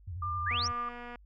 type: tone with vibrato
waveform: sine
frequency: 87.31 Hz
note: F2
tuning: in tune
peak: -36 dBFS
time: 0.07-0.72 s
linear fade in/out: 10 ms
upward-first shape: square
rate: 11 Hz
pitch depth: 120 cents each way
type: tone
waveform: sine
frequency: 1196 Hz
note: D6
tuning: 31 cents sharp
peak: -32 dBFS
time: 0.22-0.89 s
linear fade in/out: 5 ms
type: exponential sweep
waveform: sine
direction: up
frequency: 1535 to 6100 Hz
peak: -30 dBFS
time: 0.46-0.68 s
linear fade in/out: 10 ms
type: click train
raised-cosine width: 0.5 ms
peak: -30 dBFS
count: 157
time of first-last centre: 0.51-1.157 s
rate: 241 Hz
effects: added 50 Hz sine -54 dBFS peak until 1.25 s